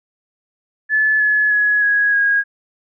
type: tone with pitch steps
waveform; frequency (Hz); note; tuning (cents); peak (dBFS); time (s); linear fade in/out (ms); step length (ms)
sine; 1729 / 1706.2 / 1683.7 / 1661.4 / 1639.5; A6 / G#6 / G#6 / G#6 / G#6; -31 / +46 / +23 / 0 / -23; -12; 0.89-2.44; 50; 310
effects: none

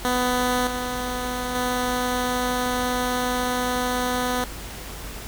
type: tone with level steps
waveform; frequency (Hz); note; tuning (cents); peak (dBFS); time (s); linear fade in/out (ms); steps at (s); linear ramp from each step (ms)
10% pulse; 249.1; B3; +15; -12 / -18 / -14; 0.05-4.44; 0; 0.67 / 1.55; 2
effects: added 50 Hz sine -37 dBFS peak until 5.27 s + pink hiss -37 dBFS RMS until 5.27 s

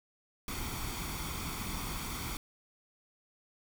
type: noise with comb filter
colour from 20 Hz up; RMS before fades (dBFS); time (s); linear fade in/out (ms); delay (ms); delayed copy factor
pink; -38; 0.48-2.37; 2; 0.88; +0.6
effects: none

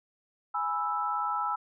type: chord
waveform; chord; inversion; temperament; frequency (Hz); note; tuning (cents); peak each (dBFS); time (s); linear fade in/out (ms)
sine; E major; first; equal; 830.6 / 987.8 / 1318.5; G#5 / B5 / E6; 0 / 0 / 0; -33 / -34 / -30; 0.54-1.56; 10
effects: none

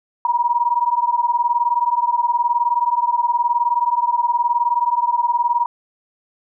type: beating tone pair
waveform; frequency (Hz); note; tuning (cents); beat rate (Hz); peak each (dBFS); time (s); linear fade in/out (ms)
sine; 947 / 966; A#5 / B5; +27 / -39; 19; -18; 0.25-5.66; 2
effects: none

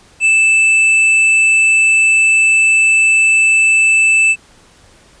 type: tone with tanh clipping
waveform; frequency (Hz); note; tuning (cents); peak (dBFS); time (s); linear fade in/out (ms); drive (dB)
sine; 2637; E7; 0; -9; 0.2-4.36; 50; 9
effects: pink hiss -46 dBFS RMS until 5.2 s + resampled to 22050 Hz

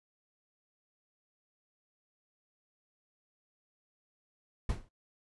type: noise with exponential decay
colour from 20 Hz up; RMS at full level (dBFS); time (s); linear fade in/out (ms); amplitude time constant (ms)
brown; -27; 4.69-4.89; 5; 43
effects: noise-tail reverb RT60 0.1 s tail -18 dB re dry + resampled to 24000 Hz

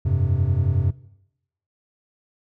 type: chord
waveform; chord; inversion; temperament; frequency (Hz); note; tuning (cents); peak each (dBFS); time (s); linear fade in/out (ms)
triangle; F suspended second; none; just; 87.31 / 98.22 / 130.96; F2 / G2 / C3; 0 / +4 / +2; -20; 0.05-0.91; 10
effects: noise-tail reverb RT60 0.8 s tail -19 dB re dry

